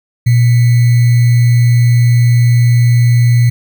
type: tone with sample-and-hold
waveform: sine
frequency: 120 Hz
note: B2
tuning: 49 cents flat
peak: -5 dBFS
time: 0.26-3.5 s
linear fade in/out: 10 ms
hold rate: 2100 Hz
effects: none